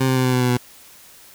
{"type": "tone with pitch steps", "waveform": "20% pulse", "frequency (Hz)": [131.7, 130.26, 128.84, 127.43, 126.04, 124.67, 123.31], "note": ["C3", "C3", "C3", "C3", "B2", "B2", "B2"], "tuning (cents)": [12, -7, -26, -45, 36, 17, -2], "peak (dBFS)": -11, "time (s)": [0, 0.574], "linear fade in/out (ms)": 10, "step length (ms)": 82, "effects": ["white hiss -46 dBFS RMS until 1.34 s"]}